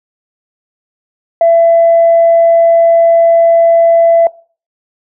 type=tone; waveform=sine; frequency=670 Hz; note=E5; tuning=28 cents sharp; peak=-3 dBFS; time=1.41-4.27 s; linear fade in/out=2 ms; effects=noise-tail reverb RT60 0.4 s tail -22 dB re dry + tanh soft clip ceiling 0 dBFS